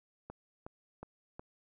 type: click train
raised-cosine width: 1 ms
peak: -30 dBFS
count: 4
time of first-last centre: 0.3-1.395 s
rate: 2.74 Hz
effects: none